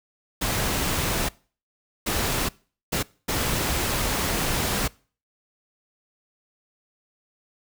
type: noise bursts at uneven times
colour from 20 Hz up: pink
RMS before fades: -25 dBFS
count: 4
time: 0.41-1.29 / 2.06-2.49 / 2.92-3.03 / 3.28-4.88 s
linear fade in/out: 10 ms
effects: noise-tail reverb RT60 0.4 s tail -23 dB re dry